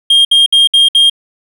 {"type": "tone bursts", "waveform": "triangle", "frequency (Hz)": 3221, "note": "G7", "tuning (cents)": 46, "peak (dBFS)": -3, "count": 5, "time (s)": [0.1, 1.098], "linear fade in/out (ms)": 5, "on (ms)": 150, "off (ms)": 62, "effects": []}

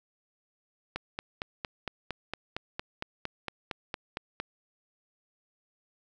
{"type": "click train", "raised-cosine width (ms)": 0.3, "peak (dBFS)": -17, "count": 16, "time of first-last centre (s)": [0.96, 4.4], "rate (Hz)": 4.36, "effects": []}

